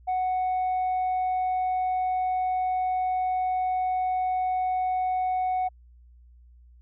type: tone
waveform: sine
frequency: 740 Hz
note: F#5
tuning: in tune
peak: -21 dBFS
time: 0.07-5.69 s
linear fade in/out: 20 ms
effects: tanh soft clip ceiling -22 dBFS + added 60 Hz sine -50 dBFS peak until 6.81 s